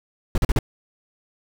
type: noise bursts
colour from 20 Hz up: brown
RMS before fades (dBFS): -17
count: 4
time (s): 0.35-0.589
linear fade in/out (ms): 2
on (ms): 29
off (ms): 41
effects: none